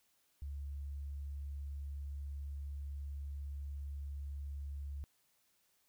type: tone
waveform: sine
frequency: 70.7 Hz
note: C#2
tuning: 35 cents sharp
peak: -40 dBFS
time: 0.42-5.04 s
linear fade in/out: 0 ms
effects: white hiss -75 dBFS RMS until 5.88 s